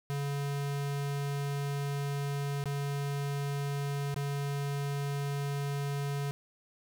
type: tone with dropouts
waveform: square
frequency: 141.6 Hz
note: C#3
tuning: 37 cents sharp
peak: -32 dBFS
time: 0.1-6.31 s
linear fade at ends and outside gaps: 0 ms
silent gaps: 2.639-2.657 / 4.143-4.162 s
effects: none